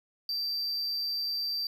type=tone with amplitude modulation; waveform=triangle; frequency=4685 Hz; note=D8; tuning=5 cents flat; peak=-27 dBFS; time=0.29-1.67 s; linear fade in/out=2 ms; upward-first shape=sine; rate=148 Hz; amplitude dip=30%; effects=none